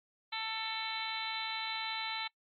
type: harmonic tone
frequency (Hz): 444.1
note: A4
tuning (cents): +16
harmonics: 2 / 3 / 4 / 5 / 6 / 7 / 8 / 9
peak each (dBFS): -41 / -45 / -47 / -41 / -47 / -46 / -45 / -41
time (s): 0.32-2.28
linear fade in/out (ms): 10
effects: noise-tail reverb RT60 0.1 s tail -23 dB re dry + MP3 32 kbps